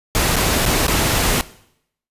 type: noise with dropouts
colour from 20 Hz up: pink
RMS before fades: -17 dBFS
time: 0.15-1.41 s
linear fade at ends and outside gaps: 0 ms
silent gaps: 0.358-0.365 / 0.654-0.661 / 0.868-0.881 s
effects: noise-tail reverb RT60 0.7 s tail -18 dB re dry + resampled to 32000 Hz